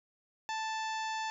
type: harmonic tone with a mistuned harmonic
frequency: 880 Hz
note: A5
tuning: in tune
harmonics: 1 / 2 / 3 / 4 / 5 / 6 / 7 / 8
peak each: -35 / -41 / -45 / -47 / -49 / -51 / -52 / -53 dBFS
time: 0.49-1.3 s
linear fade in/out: 0 ms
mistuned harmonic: 5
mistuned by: +20 cents
effects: none